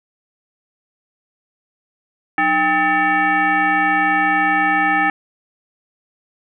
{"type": "tone with frequency modulation", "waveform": "sine", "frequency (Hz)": 1284, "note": "E6", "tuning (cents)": -46, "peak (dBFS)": -13, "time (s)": [2.38, 5.1], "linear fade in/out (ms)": 2, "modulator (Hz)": 489, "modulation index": 1.8, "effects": []}